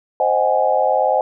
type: chord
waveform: sine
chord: Ab dominant seventh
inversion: first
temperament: equal with one note detuned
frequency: 523.3 / 622.3 / 750.3 / 830.6 Hz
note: C5 / Eb5 / Gb5 / Ab5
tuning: 0 / 0 / +24 / 0 cents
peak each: -19 dBFS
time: 0.2-1.21 s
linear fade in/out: 2 ms
effects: none